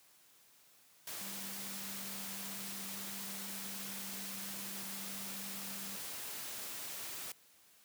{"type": "tone in noise", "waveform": "sine", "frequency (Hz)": 196, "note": "G3", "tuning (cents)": 0, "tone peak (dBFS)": -50, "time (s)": [1.21, 5.96], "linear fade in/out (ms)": 2, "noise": "white", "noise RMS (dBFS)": -44, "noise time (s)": [1.07, 7.32], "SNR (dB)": -9, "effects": ["white hiss -65 dBFS RMS until 7.84 s", "high-pass 100 Hz 12 dB/octave"]}